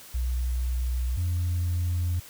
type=tone pair in turn; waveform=sine; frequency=61.74 / 87.31 Hz; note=B1 / F2; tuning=0 / 0 cents; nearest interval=tritone; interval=600 cents; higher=second; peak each=-23 / -22 dBFS; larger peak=second; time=0.14-1.17 / 1.17-2.2 s; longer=neither; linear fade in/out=10 ms; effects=tanh soft clip ceiling -21 dBFS + white hiss -47 dBFS RMS until 2.29 s